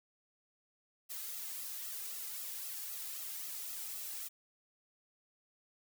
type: noise with flanger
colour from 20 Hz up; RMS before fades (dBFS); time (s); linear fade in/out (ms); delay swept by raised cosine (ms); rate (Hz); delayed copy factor
blue; -43; 1.09-4.29; 20; 1.5 to 2.46; 3.8; +1
effects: none